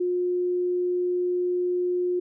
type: tone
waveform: sine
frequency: 358 Hz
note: F4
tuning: 43 cents sharp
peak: -22 dBFS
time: 0-2.2 s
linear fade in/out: 10 ms
effects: none